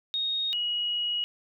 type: tone pair in turn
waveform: sine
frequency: 3729 / 2903 Hz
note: A#7 / F#7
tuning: 0 / -34 cents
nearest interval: major third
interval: 434 cents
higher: first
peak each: -26 dBFS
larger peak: neither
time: 0.14-0.53 / 0.53-1.24 s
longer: second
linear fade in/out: 0 ms
effects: none